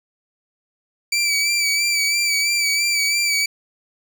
20% pulse tone with vibrato, 2316 Hz, D7, 25 cents flat, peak -12 dBFS, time 1.12-3.46 s, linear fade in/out 5 ms, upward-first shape sine, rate 3 Hz, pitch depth 39 cents each way, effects none

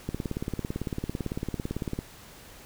click train, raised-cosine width 3 ms, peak -17 dBFS, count 35, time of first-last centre 0.09-1.989 s, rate 17.9 Hz, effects pink hiss -49 dBFS RMS until 2.65 s

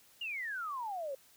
sine exponential sweep, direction down, 2900 to 523.3 Hz, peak -36 dBFS, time 0.21-1.15 s, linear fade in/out 5 ms, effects white hiss -63 dBFS RMS until 1.36 s

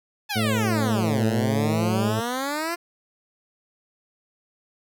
10% pulse exponential two-way sweep, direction down then up, 876 to 110 to 350.5 Hz, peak -17 dBFS, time 0.29-2.76 s, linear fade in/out 20 ms, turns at 1.25 s
harmonic tone, 109.4 Hz, A2, 9 cents flat, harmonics 1 / 2 / 3 / 4 / 5 / 6 / 7, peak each -25 / -24 / -36 / -32 / -35 / -39 / -46 dBFS, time 0.35-2.21 s, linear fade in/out 20 ms
effects none

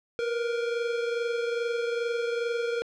square tone pair together, 468.6 / 491 Hz, A#4 / B4, +9 / -10 cents, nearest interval minor second, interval 81 cents, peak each -28 / -36 dBFS, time 0.19-2.82 s, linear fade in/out 0 ms, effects low-pass 4000 Hz 12 dB/octave

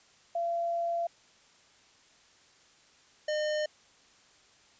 sine / square tone pair in turn, 682 / 607.6 Hz, F5 / D#5, -41 / -41 cents, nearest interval major second, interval 200 cents, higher first, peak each -28 / -29 dBFS, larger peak first, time 0.35-1.07 / 3.28-3.66 s, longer first, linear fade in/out 5 ms, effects white hiss -61 dBFS RMS until 4.79 s + resampled to 16000 Hz

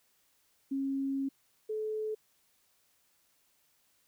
sine tone pair in turn, 272.3 / 432.2 Hz, C#4 / A4, -31 / -31 cents, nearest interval minor sixth, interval 800 cents, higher second, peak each -30 / -32 dBFS, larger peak first, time 0.71-1.29 / 1.69-2.15 s, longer first, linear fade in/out 10 ms, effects white hiss -71 dBFS RMS until 4.07 s

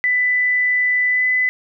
sine tone with pitch glide, 1992 to 2007 Hz, B6 to B6, +14 to +27 cents, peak -14 dBFS, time 0.04-1.49 s, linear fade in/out 0 ms, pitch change +13 cents, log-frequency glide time 1.08-1.25 s, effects none

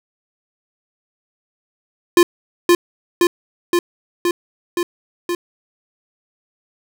square tone with echo, 349.2 Hz, F4, in tune, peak -7 dBFS, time 2.17-2.23 s, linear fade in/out 2 ms, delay 520 ms, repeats 6, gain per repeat -2 dB, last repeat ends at 5.35 s, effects none

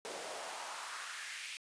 pink noise with high-pass filter sweep, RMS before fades -44 dBFS, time 0.05-1.57 s, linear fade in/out 0 ms, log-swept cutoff 420 to 2500 Hz, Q 2.3, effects resampled to 22050 Hz

